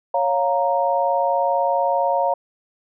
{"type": "chord", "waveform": "sine", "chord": "Bb minor", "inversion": "first", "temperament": "equal with one note detuned", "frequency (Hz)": [554.4, 703.3, 932.3], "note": ["Db5", "F5", "Bb5"], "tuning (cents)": [0, 12, 0], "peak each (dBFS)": -21, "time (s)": [0.14, 2.34], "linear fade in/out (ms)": 5, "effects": []}